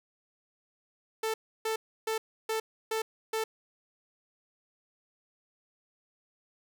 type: tone bursts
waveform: sawtooth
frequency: 442.1 Hz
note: A4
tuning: 8 cents sharp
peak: -25 dBFS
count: 6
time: 1.23-3.44 s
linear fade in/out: 5 ms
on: 110 ms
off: 310 ms
effects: none